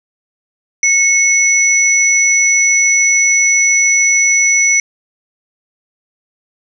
sine tone pair together, 2187 / 5920 Hz, C#7 / F#8, -24 / 0 cents, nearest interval octave + perfect fourth, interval 1724 cents, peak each -11 dBFS, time 0.83-4.8 s, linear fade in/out 2 ms, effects none

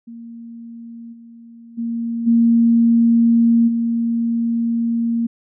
sine tone with level steps, 232.1 Hz, A#3, 7 cents flat, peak -32 / -38 / -20 / -10 / -16 dBFS, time 0.07-5.27 s, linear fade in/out 10 ms, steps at 1.12 / 1.77 / 2.26 / 3.67 s, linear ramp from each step 20 ms, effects none

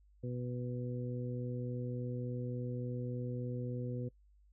harmonic tone, 123.47 Hz, B2, in tune, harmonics 1 / 2 / 3 / 4, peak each -38 / -43 / -47 / -45 dBFS, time 0.23-4.09 s, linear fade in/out 10 ms, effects noise-tail reverb RT60 0.1 s tail -22 dB re dry + added 50 Hz sine -62 dBFS peak until 4.52 s

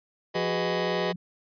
sawtooth chord, G# minor seventh, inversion third, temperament just, 373.8 / 415.3 / 498.4 / 623 Hz, F#4 / G#4 / B4 / D#5, +18 / 0 / +16 / +2 cents, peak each -27 dBFS, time 0.34-1.13 s, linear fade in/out 20 ms
sine tone with pitch glide, 173 to 176.43 Hz, F3 to F3, -16 to +18 cents, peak -33 dBFS, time 0.35-1.16 s, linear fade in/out 5 ms, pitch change +34 cents, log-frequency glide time 0.49-0.87 s
effects resampled to 11025 Hz

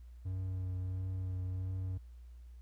triangle tone with vibrato, 93 Hz, F#2, 9 cents sharp, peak -33 dBFS, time 0.25-1.98 s, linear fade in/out 10 ms, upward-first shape triangle, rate 1.5 Hz, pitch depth 20 cents each way, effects added 60 Hz sine -49 dBFS peak until 2.61 s + pink hiss -75 dBFS RMS until 2.61 s

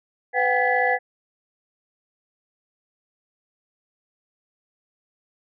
sine tone cluster, 501 / 731 / 786 / 1706 / 1982 Hz, B4 / F#5 / G5 / G#6 / B6, +25 / -21 / +4 / +46 / +6 cents, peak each -24 dBFS, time 0.33-0.99 s, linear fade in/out 50 ms, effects tanh soft clip ceiling -6 dBFS

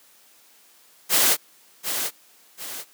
white noise with echo, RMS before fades -18 dBFS, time 1.09-1.37 s, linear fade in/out 50 ms, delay 740 ms, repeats 2, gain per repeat -8 dB, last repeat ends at 2.85 s, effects white hiss -55 dBFS RMS until 2.93 s + high-pass 200 Hz 12 dB/octave

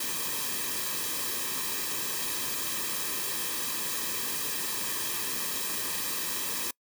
white noise with comb filter, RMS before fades -32 dBFS, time 0-6.71 s, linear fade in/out 5 ms, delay 1.4 ms, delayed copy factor -0.7, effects noise-tail reverb RT60 0.1 s tail -26 dB re dry

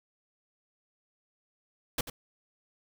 pink noise with echo, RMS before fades -29 dBFS, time 1.98-2.01 s, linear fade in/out 5 ms, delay 90 ms, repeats 1, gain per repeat -12 dB, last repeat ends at 2.1 s, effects none

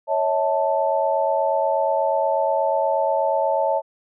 sine chord, A major, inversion first, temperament equal with one note detuned, 554.4 / 642.7 / 880 Hz, C#5 / E5 / A5, 0 / -44 / 0 cents, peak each -22 dBFS, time 0.07-3.82 s, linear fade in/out 50 ms, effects none

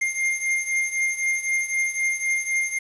square beating tone pair, 2113 / 2116.9 Hz, C7 / C7, +16 / +20 cents, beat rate 3.9 Hz, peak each -24 / -28 dBFS, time 0.01-2.79 s, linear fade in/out 10 ms, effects resampled to 24000 Hz + 8-bit

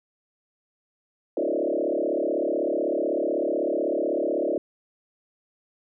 sine tone with frequency modulation, 458.7 Hz, A#4, 28 cents flat, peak -22 dBFS, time 1.37-4.58 s, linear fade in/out 2 ms, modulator 36 Hz, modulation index 4.5, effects none

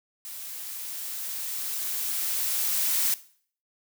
blue noise with level ramp, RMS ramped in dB -39 to -24 dBFS, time 0.25-3.14 s, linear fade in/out 0 ms, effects noise-tail reverb RT60 0.5 s tail -17 dB re dry

